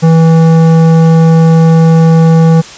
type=tone with tanh clipping; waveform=sine; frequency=163.1 Hz; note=E3; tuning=18 cents flat; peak=-4 dBFS; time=0.02-2.62 s; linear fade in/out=20 ms; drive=14 dB; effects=white hiss -29 dBFS RMS until 2.77 s + resampled to 16000 Hz